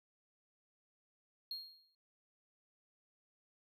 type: tone with exponential decay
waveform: triangle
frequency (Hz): 4254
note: C8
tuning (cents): +28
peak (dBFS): -37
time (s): 1.51-1.95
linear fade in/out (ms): 2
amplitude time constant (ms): 94
effects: none